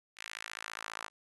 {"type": "tone with high-pass filter sweep", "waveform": "sawtooth", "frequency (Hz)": 54.8, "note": "A1", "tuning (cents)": -6, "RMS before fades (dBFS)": -44, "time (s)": [0.16, 1.1], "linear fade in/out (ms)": 50, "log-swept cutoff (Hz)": [2100, 1100], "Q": 1.7, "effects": ["resampled to 24000 Hz"]}